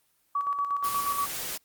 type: tone with tremolo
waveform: sine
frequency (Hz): 1138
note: C#6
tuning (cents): +45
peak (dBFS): -24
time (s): 0.35-1.26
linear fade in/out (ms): 5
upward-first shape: square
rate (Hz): 8.4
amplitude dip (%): 50
type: noise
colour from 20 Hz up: white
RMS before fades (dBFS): -34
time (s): 0.83-1.58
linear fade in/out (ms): 20
effects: white hiss -69 dBFS RMS until 1.64 s + Opus 24 kbps